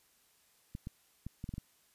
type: clicks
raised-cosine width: 5 ms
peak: -28 dBFS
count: 7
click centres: 0.751 / 0.871 / 1.266 / 1.441 / 1.491 / 1.539 / 1.581 s
effects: white hiss -69 dBFS RMS until 1.94 s + resampled to 32000 Hz